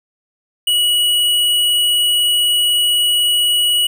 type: tone with hard clipping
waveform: sine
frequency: 2922 Hz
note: F#7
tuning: 22 cents flat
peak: -13 dBFS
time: 0.67-3.87 s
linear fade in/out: 5 ms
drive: 15 dB
effects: none